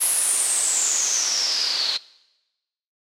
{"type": "noise with low-pass filter sweep", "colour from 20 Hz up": "white", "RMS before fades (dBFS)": -22, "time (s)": [0, 1.98], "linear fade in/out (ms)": 20, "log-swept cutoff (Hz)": [11000, 4100], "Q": 9.8, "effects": ["noise-tail reverb RT60 1.0 s tail -21 dB re dry", "high-pass 400 Hz 12 dB/octave"]}